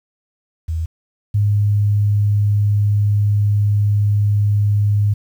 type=tone pair in turn; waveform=sine; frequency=81.3 / 103.17 Hz; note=E2 / G#2; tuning=-23 / -11 cents; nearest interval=major third; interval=412 cents; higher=second; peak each=-18 / -12 dBFS; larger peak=second; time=0.68-0.86 / 1.34-5.14 s; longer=second; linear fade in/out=10 ms; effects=8-bit